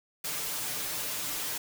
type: noise with comb filter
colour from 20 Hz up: white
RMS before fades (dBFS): -34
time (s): 0.24-1.58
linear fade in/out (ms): 5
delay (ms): 6.7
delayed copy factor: +0.75
effects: none